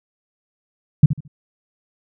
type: tone with echo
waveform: sine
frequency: 146.7 Hz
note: D3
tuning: 2 cents flat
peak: -3 dBFS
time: 1.03-1.06 s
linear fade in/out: 5 ms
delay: 73 ms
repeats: 3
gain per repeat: -12 dB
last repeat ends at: 1.279 s
effects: none